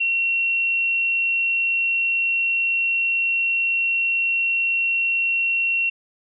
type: tone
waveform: sine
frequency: 2729 Hz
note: F7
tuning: 41 cents flat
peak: -18 dBFS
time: 0-5.9 s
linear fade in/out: 10 ms
effects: none